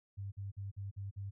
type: tone bursts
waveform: sine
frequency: 99 Hz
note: G2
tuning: 18 cents sharp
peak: -39 dBFS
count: 6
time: 0.17-1.31 s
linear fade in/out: 20 ms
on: 150 ms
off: 48 ms
effects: none